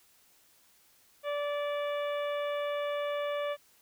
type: harmonic tone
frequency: 581 Hz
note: D5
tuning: 19 cents flat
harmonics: 1 / 2 / 3 / 4 / 5 / 6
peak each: -31 / -39 / -44 / -45 / -48 / -49 dBFS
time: 1.23-3.57 s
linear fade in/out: 50 ms
effects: white hiss -64 dBFS RMS until 3.81 s